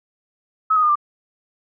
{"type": "tone with pitch steps", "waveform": "sine", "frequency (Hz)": [1285, 1250.6, 1217.1, 1184.5], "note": ["E6", "D#6", "D#6", "D6"], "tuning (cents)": [-45, 8, -39, 14], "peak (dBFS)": -13, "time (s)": [0.7, 0.956], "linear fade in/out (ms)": 10, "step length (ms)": 64, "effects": []}